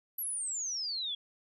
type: exponential sweep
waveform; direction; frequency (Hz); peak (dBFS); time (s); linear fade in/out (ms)
sine; down; 12000 to 3301; -33; 0.18-1.15; 5
effects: none